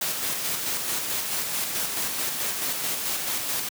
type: noise with tremolo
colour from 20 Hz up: white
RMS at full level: -27 dBFS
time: 0.01-3.69 s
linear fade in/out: 5 ms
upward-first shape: square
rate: 4.6 Hz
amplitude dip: 30%
effects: high-pass 100 Hz 12 dB/octave